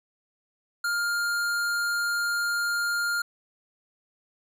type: tone with hard clipping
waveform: sine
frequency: 1406 Hz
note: F6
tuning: 11 cents sharp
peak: -26 dBFS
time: 0.84-3.22 s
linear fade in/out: 5 ms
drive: 17 dB
effects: none